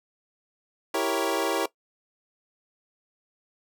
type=chord; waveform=25% pulse; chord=E diminished seventh; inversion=none; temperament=equal; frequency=329.6 / 392 / 466.2 / 554.4 Hz; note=E4 / G4 / Bb4 / Db5; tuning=0 / 0 / 0 / 0 cents; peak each=-26 dBFS; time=0.94-1.66 s; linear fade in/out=5 ms; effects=noise-tail reverb RT60 0.1 s tail -19 dB re dry